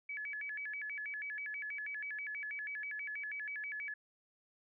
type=tone with vibrato; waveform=sine; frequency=1975.5 Hz; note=B6; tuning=in tune; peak=-39 dBFS; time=0.09-3.94 s; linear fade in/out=5 ms; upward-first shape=square; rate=6.2 Hz; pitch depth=250 cents each way; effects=none